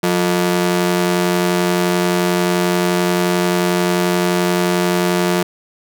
sawtooth ring-modulated tone, 266.4 Hz, C4, 31 cents sharp, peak -7 dBFS, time 0.03-5.43 s, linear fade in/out 5 ms, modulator 87.5 Hz, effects none

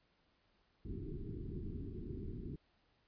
pink low-pass noise, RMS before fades -44 dBFS, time 0.85-2.56 s, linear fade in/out 2 ms, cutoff 410 Hz, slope 96 dB/octave, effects pink hiss -75 dBFS RMS until 3.07 s + resampled to 11025 Hz

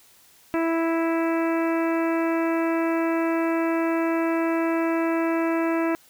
harmonic tone, 329.6 Hz, E4, in tune, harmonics 1 / 2 / 3 / 4 / 5 / 6 / 7 / 8, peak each -22 / -28 / -32 / -34 / -36 / -38 / -39 / -40 dBFS, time 0.54-5.95 s, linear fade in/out 0 ms, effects white hiss -55 dBFS RMS until 6.09 s

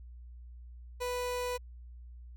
30% pulse tone, 493.9 Hz, B4, in tune, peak -30 dBFS, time 1-1.58 s, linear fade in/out 20 ms, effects added 60 Hz sine -46 dBFS peak until 2.36 s

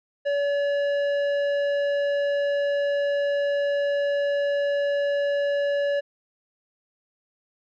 triangle tone with tanh clipping, 570 Hz, C#5, 48 cents sharp, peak -23 dBFS, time 0.25-6.01 s, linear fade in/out 20 ms, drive 15 dB, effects none

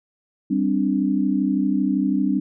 sine chord, G suspended fourth, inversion none, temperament just, 196 / 261.3 / 294 Hz, G3 / C4 / D4, 0 / -2 / +2 cents, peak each -22 dBFS, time 0.5-2.4 s, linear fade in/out 10 ms, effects none

